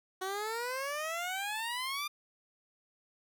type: exponential sweep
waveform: 15% pulse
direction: up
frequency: 370 to 1207 Hz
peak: -28 dBFS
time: 0.21-2.08 s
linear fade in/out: 10 ms
effects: none